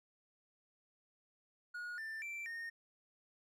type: tone with pitch steps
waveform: triangle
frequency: 1446 / 1780 / 2343 / 1841 Hz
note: F#6 / A6 / D7 / A#6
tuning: -40 / +20 / -5 / -22 cents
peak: -40 dBFS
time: 1.74-2.7 s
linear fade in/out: 10 ms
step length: 240 ms
effects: none